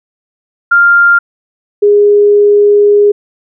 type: tone pair in turn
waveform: sine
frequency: 1396.9 / 411.5 Hz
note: F6 / G#4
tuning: 0 / -16 cents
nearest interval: octave + major sixth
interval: 2116 cents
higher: first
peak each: -3 dBFS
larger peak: neither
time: 0.71-1.19 / 1.82-3.12 s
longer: second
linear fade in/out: 10 ms
effects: none